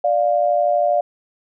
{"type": "tone pair together", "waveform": "sine", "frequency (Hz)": [589.5, 702], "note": ["D5", "F5"], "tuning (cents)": [6, 9], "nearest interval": "minor third", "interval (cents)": 303, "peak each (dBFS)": -17, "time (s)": [0.04, 1.01], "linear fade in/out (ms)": 5, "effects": []}